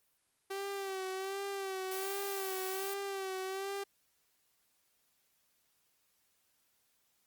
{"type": "tone with vibrato", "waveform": "sawtooth", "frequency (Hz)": 387, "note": "G4", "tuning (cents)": -22, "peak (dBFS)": -33, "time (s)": [0.5, 3.84], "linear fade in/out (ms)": 10, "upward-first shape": "sine", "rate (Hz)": 1.3, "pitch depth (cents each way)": 48}
{"type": "noise", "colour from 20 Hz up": "blue", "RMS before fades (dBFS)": -43, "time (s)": [1.91, 2.94], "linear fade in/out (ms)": 5}
{"effects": ["white hiss -75 dBFS RMS until 7.26 s", "Opus 32 kbps"]}